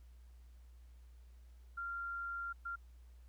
sine tone bursts at uneven times, 1386 Hz, F6, 14 cents flat, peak -39 dBFS, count 2, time 1.77-2.53 / 2.65-2.76 s, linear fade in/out 10 ms, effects added 60 Hz sine -55 dBFS peak until 3.28 s + pink hiss -75 dBFS RMS until 3.28 s

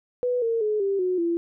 sine tone with pitch steps, 493.9 / 458.2 / 425 / 394.3 / 365.8 / 339.3 Hz, B4 / A#4 / G#4 / G4 / F#4 / F4, 0 / -30 / +40 / +10 / -20 / -50 cents, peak -21 dBFS, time 0.23-1.37 s, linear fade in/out 0 ms, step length 190 ms, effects none

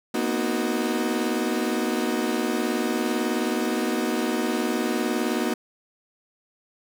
35% pulse chord, B major seventh, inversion third, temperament equal with one note detuned, 233.1 / 252.6 / 311.1 / 370 Hz, A#3 / B3 / D#4 / F#4, 0 / +39 / 0 / 0 cents, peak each -26 / -28 / -27 / -27 dBFS, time 0.14-5.54 s, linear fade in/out 5 ms, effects none

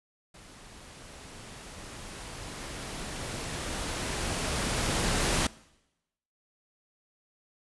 pink noise with level ramp, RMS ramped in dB -51 to -26 dBFS, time 0.34-5.47 s, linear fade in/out 5 ms, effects noise-tail reverb RT60 0.9 s tail -21 dB re dry + resampled to 24000 Hz

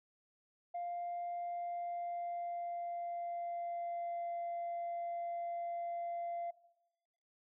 sine tone with pitch glide, 698.5 to 688.9 Hz, F5 to F5, 0 to -24 cents, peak -36 dBFS, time 0.74-6.51 s, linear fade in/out 10 ms, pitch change -24 cents, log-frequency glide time 1.25-4.33 s, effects noise-tail reverb RT60 1.0 s tail -19 dB re dry + tanh soft clip ceiling -35 dBFS

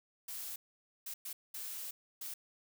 blue noise bursts at uneven times, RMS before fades -43 dBFS, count 5, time 0.28-0.56 / 1.06-1.14 / 1.25-1.33 / 1.54-1.91 / 2.21-2.34 s, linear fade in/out 5 ms, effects none

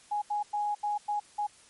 sine tone bursts at uneven times, 830.6 Hz, G#5, in tune, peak -27 dBFS, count 6, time 0.11-0.22 / 0.3-0.43 / 0.53-0.75 / 0.83-0.98 / 1.08-1.2 / 1.38-1.47 s, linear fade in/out 10 ms, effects white hiss -57 dBFS RMS until 1.69 s + MP3 48 kbps

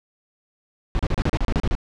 brown noise bursts, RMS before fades -20 dBFS, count 11, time 0.95-1.752 s, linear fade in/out 0 ms, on 42 ms, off 34 ms, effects low-pass 5000 Hz 12 dB/octave

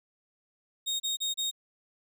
30% pulse tone bursts, 3720 Hz, A#7, 4 cents flat, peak -26 dBFS, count 4, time 0.86-1.513 s, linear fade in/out 20 ms, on 140 ms, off 31 ms, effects none

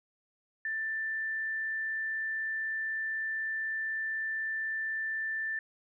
sine tone, 1772 Hz, A6, 12 cents sharp, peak -31 dBFS, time 0.65-5.59 s, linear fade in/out 2 ms, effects none

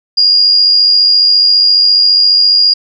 sine tone with amplitude modulation, 4841 Hz, D#8, 48 cents flat, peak -3 dBFS, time 0.17-2.74 s, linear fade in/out 10 ms, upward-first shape sine, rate 94.6 Hz, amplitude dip 40%, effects none

